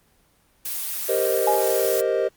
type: noise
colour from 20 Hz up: blue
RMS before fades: -28 dBFS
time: 0.65-2.01 s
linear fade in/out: 5 ms
type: chord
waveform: triangle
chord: C minor seventh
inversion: second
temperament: equal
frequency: 392 / 466.2 / 523.3 / 622.3 Hz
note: G4 / Bb4 / C5 / Eb5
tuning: 0 / 0 / 0 / 0 cents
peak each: -23 dBFS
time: 1.08-2.29 s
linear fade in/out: 20 ms
type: tone with exponential decay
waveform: sine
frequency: 840 Hz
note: G#5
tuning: 19 cents sharp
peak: -16 dBFS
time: 1.47-1.98 s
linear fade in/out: 5 ms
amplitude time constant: 110 ms
effects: pink hiss -61 dBFS RMS until 2.36 s + Opus 24 kbps